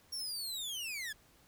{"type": "linear sweep", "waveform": "sawtooth", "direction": "down", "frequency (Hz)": [5588, 1641], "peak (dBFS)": -35, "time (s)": [0.12, 1.13], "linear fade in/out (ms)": 10, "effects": ["pink hiss -65 dBFS RMS until 1.47 s"]}